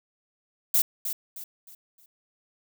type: noise with echo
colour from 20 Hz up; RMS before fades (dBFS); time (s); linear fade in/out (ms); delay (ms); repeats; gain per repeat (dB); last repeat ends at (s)
violet; -21; 0.74-0.82; 5; 310; 4; -9; 2.06
effects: none